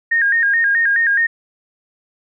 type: tone with vibrato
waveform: sine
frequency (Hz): 1730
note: A6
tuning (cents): -30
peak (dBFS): -12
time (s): 0.11-1.27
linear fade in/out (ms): 10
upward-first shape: square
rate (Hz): 4.7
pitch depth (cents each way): 110
effects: none